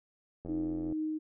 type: click train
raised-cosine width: 2 ms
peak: -30 dBFS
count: 42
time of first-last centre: 0.45-0.925 s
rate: 86.4 Hz
type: tone with tremolo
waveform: sine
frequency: 311.1 Hz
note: D#4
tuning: in tune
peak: -30 dBFS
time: 0.48-1.19 s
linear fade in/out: 20 ms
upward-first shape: triangle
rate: 2.3 Hz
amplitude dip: 35%
effects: none